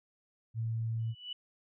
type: tone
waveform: sine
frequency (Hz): 113.3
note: A#2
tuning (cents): -49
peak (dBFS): -31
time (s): 0.54-1.15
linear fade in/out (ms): 50
type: tone with exponential growth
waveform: sine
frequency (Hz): 2960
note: F#7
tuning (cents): 0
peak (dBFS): -35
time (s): 0.99-1.33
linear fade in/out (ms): 5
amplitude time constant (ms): 73
effects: none